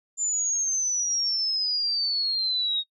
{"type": "exponential sweep", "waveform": "sine", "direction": "down", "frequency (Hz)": [7180, 3741], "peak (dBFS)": -23, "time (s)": [0.17, 2.84], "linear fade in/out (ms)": 50, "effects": ["noise-tail reverb RT60 0.1 s tail -23 dB re dry"]}